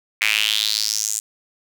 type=tone with high-pass filter sweep; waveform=square; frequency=53.6 Hz; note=A1; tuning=45 cents flat; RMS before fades=-21 dBFS; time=0.21-1.2 s; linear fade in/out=5 ms; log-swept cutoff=2200 to 7600 Hz; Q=4.5; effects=none